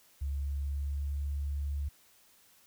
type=tone with pitch glide; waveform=sine; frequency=70.1 to 71.28 Hz; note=C#2 to C#2; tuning=+20 to +49 cents; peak=-31 dBFS; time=0.21-1.89 s; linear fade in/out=10 ms; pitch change=+29 cents; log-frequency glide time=0.33-1.33 s; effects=white hiss -63 dBFS RMS until 2.66 s